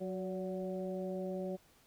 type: harmonic tone with a mistuned harmonic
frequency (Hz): 185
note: F#3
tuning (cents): 0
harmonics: 1 / 2 / 3 / 4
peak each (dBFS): -40 / -41 / -41 / -51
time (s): 0-1.57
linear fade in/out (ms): 20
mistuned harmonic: 3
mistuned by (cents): +39
effects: pink hiss -66 dBFS RMS until 1.86 s